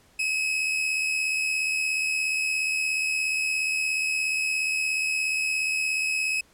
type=tone pair together; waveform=40% pulse; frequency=2489 / 2566 Hz; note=D#7 / E7; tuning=0 / -47 cents; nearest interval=minor second; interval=53 cents; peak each=-33 / -23 dBFS; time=0.19-6.41 s; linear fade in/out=5 ms; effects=pink hiss -59 dBFS RMS until 6.53 s + low-pass 12000 Hz 12 dB/octave

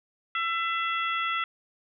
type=harmonic tone; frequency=670 Hz; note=E5; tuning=28 cents sharp; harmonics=2 / 3 / 4 / 5; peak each=-28 / -32 / -34 / -36 dBFS; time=0.35-1.44 s; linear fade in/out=2 ms; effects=none

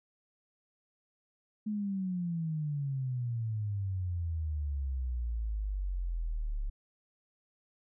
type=exponential sweep; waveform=sine; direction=down; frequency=215.4 to 34.65 Hz; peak=-31 dBFS; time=1.66-6.7 s; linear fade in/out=10 ms; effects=none

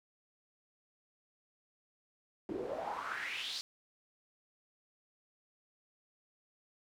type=noise with band-pass filter sweep; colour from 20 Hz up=pink; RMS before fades=-40 dBFS; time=2.49-3.61 s; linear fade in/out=0 ms; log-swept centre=310 to 4800 Hz; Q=4.7; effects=none

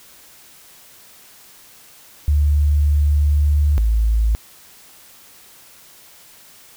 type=tone pair in turn; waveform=sine; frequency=73.42 / 55 Hz; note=D2 / A1; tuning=0 / 0 cents; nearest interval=perfect fourth; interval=500 cents; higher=first; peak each=-12 / -13 dBFS; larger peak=first; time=2.28-3.78 / 3.78-4.35 s; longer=first; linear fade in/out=0 ms; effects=white hiss -46 dBFS RMS until 6.76 s

